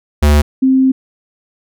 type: tone pair in turn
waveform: square / sine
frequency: 73.8 / 263 Hz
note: D2 / C4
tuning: +9 / +9 cents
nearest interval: octave + minor seventh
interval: 2200 cents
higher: second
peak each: -7 dBFS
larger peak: neither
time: 0.22-0.42 / 0.62-0.92 s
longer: second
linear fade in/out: 10 ms
effects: none